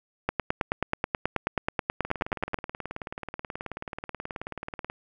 two click trains, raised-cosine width 0.5 ms, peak -9 / -19 dBFS, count 22 / 54, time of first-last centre 0.29-2.543 / 2.05-4.899 s, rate 9.32 / 18.6 Hz, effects none

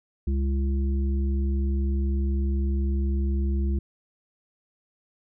harmonic tone, 68 Hz, C#2, 33 cents flat, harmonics 1 / 3 / 5, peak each -22 / -32 / -36 dBFS, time 0.27-3.79 s, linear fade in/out 5 ms, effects none

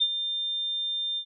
sine tone with ADSR envelope, 3600 Hz, A7, 39 cents sharp, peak -18 dBFS, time 0-1.25 s, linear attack 20 ms, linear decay 53 ms, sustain -9 dB, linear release 75 ms, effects none

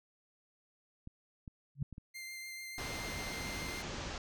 clicks, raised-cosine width 5 ms, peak -34 dBFS, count 5, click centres 1.074 / 1.478 / 1.823 / 1.927 / 1.981 s
sine tone with exponential growth, 140 Hz, C#3, 18 cents sharp, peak -30 dBFS, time 1.75-1.83 s, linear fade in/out 5 ms, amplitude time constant 17 ms
sawtooth tone with vibrato, 2093 Hz, C7, in tune, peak -40 dBFS, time 2.14-3.83 s, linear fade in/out 20 ms, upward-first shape triangle, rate 6.9 Hz, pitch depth 12 cents each way
pink low-pass noise, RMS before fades -42 dBFS, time 2.78-4.18 s, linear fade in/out 2 ms, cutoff 6900 Hz, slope 48 dB/octave
effects none

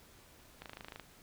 click train, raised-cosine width 0.3 ms, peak -29 dBFS, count 11, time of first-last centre 0.62-0.997 s, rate 26.5 Hz, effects pink hiss -60 dBFS RMS until 1.22 s

